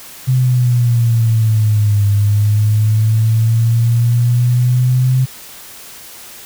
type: exponential two-way sweep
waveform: sine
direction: down then up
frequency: 130 to 101.5 to 130 Hz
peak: -9 dBFS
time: 0.27-5.26 s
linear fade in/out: 20 ms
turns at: 2.07 s
effects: white hiss -35 dBFS RMS until 6.45 s